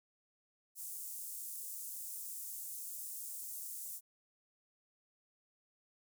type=high-pass noise; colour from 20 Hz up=pink; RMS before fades=-45 dBFS; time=0.75-4.01 s; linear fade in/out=50 ms; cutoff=8000 Hz; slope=24 dB/octave; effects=none